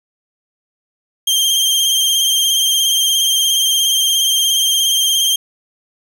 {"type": "tone with vibrato", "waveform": "sawtooth", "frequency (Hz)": 3177, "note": "G7", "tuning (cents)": 23, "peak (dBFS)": -9, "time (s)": [1.27, 5.36], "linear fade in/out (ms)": 5, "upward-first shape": "sine", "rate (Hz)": 17, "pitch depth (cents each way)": 31, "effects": []}